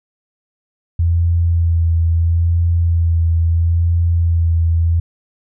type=tone with vibrato; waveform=sine; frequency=84 Hz; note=E2; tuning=33 cents sharp; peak=-11 dBFS; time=0.99-5 s; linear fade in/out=5 ms; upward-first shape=sine; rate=0.75 Hz; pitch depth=22 cents each way; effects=none

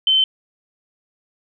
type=tone; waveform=sine; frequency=3079 Hz; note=G7; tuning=32 cents flat; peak=-12 dBFS; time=0.07-0.24 s; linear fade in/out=2 ms; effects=none

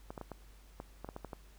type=clicks; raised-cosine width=1 ms; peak=-28 dBFS; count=10; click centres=0.105 / 0.178 / 0.213 / 0.317 / 0.801 / 1.046 / 1.089 / 1.164 / 1.247 / 1.332 s; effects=added 49 Hz sine -55 dBFS peak until 1.58 s + pink hiss -64 dBFS RMS until 1.58 s

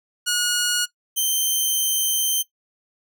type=tone pair in turn; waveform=10% pulse; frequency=1446 / 3111 Hz; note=F#6 / G7; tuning=-40 / -14 cents; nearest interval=octave + minor second; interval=1326 cents; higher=second; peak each=-11 dBFS; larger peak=neither; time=0.26-0.86 / 1.16-2.43 s; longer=second; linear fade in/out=20 ms; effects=noise-tail reverb RT60 0.1 s tail -17 dB re dry

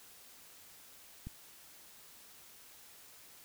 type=click; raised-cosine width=5 ms; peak=-30 dBFS; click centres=1.27 s; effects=white hiss -57 dBFS RMS until 3.44 s

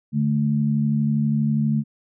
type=tone pair together; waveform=sine; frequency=145.61 / 218 Hz; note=D3 / A3; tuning=-14 / -16 cents; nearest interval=perfect fifth; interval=698 cents; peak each=-21 / -20 dBFS; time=0.12-1.84 s; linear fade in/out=50 ms; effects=none

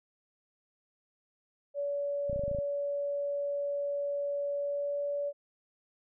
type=tone with pitch glide; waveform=sine; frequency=570 to 573.3 Hz; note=C#5 to D5; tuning=+48 to -42 cents; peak=-30 dBFS; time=1.74-5.33 s; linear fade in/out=50 ms; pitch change=+10 cents; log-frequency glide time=4.54-5 s
type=clicks; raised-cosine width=5 ms; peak=-27 dBFS; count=9; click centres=2.297 / 2.33 / 2.361 / 2.394 / 2.437 / 2.48 / 2.514 / 2.548 / 2.587 s
effects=none

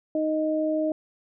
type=tone pair together; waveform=sine; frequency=311.1 / 622.3 Hz; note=D#4 / D#5; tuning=0 / 0 cents; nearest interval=octave; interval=1200 cents; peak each=-25 dBFS; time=0.15-0.92 s; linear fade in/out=2 ms; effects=none

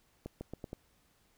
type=accelerating click train; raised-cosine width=2 ms; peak=-27 dBFS; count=5; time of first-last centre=0.26-0.731 s; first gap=150 ms; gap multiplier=0.84; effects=pink hiss -70 dBFS RMS until 1.37 s

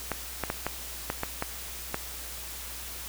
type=clicks; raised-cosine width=0.5 ms; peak=-13 dBFS; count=8; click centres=0.117 / 0.437 / 0.501 / 0.666 / 1.101 / 1.234 / 1.424 / 1.944 s; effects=added 60 Hz sine -45 dBFS peak until 3.08 s + white hiss -40 dBFS RMS until 3.08 s

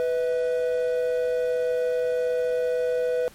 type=tone pair together; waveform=triangle; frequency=495.4 / 642 Hz; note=B4 / E5; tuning=+5 / -46 cents; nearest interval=major third; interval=449 cents; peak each=-20 / -29 dBFS; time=0-3.28 s; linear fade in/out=0 ms; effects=pink hiss -51 dBFS RMS until 3.34 s + MP3 64 kbps

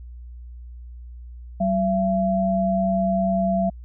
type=tone pair together; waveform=sine; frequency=190 / 675.6 Hz; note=F#3 / E5; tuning=+46 / +42 cents; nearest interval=octave + minor seventh; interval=2196 cents; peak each=-21 dBFS; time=1.6-3.7 s; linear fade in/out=10 ms; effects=added 60 Hz sine -36 dBFS peak until 3.84 s

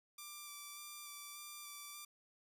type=tone with vibrato; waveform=5% pulse; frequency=1174.7 Hz; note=D6; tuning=in tune; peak=-37 dBFS; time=0.18-2.05 s; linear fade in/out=5 ms; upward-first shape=square; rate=1.7 Hz; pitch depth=13 cents each way; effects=none

